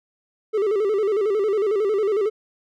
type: tone with vibrato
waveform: triangle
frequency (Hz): 412.9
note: G#4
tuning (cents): -10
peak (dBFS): -16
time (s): 0.53-2.3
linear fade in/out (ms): 20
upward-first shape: square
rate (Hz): 11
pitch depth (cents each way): 91
effects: none